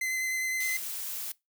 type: tone with vibrato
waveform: 45% pulse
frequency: 2051 Hz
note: C7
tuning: 35 cents flat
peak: -28 dBFS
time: 0.01-0.77 s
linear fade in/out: 5 ms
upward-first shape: sine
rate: 9.7 Hz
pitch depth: 14 cents each way
type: noise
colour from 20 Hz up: blue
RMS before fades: -36 dBFS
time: 0.6-1.32 s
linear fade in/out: 5 ms
effects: noise-tail reverb RT60 0.2 s tail -22 dB re dry